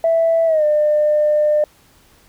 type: tone with pitch glide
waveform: sine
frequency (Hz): 659.3 to 601.1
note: E5 to D5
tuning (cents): 0 to +40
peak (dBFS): -11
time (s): 0.04-1.64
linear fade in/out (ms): 2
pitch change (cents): -160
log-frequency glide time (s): 0.46-0.64
effects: tanh soft clip ceiling -7 dBFS + pink hiss -52 dBFS RMS until 2.28 s